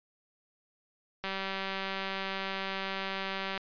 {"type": "click train", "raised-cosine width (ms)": 0.3, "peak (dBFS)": -19, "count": 452, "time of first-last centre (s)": [1.24, 3.577], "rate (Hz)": 193, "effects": ["resampled to 11025 Hz"]}